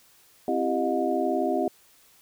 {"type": "tone cluster", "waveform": "sine", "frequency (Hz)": [262.5, 334.9, 393.4, 623, 716], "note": ["C4", "E4", "G4", "D#5", "F5"], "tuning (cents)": [6, 27, 6, 2, 43], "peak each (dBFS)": -29, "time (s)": [0.48, 1.68], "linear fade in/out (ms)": 2, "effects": ["white hiss -58 dBFS RMS until 2.21 s"]}